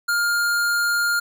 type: tone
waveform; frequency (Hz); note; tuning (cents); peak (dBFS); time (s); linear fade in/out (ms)
square; 1409; F6; +15; -19; 0.08-1.2; 10
effects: none